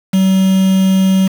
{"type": "tone with quantisation", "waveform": "triangle", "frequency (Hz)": 190.2, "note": "F#3", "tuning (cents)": 48, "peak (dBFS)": -6, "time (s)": [0.13, 1.28], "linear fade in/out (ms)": 10, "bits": 4, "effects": []}